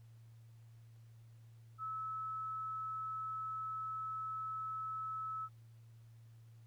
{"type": "tone", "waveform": "sine", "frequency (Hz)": 1300, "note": "E6", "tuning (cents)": -24, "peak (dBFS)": -39, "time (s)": [1.78, 5.49], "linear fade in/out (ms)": 50, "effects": ["added 114 Hz sine -56 dBFS peak until 6.66 s", "pink hiss -75 dBFS RMS until 6.66 s"]}